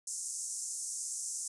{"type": "band-pass noise", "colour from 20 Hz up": "pink", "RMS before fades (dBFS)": -39, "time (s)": [0.07, 1.48], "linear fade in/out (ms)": 5, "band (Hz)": [6100, 9800], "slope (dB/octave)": 48, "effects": ["resampled to 24000 Hz"]}